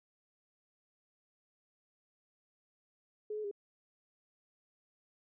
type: tone with pitch steps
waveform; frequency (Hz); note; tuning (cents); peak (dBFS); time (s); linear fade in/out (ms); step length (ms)
sine; 424 / 427.4 / 405.2; G#4 / G#4 / G#4; +36 / +50 / -43; -36; 3.3-3.513; 5; 71
effects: none